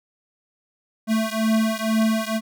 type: beating tone pair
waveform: square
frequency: 220 / 222.1 Hz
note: A3 / A3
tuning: 0 / +16 cents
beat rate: 2.1 Hz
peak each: -22 / -23 dBFS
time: 1.07-2.41 s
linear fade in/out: 50 ms
effects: none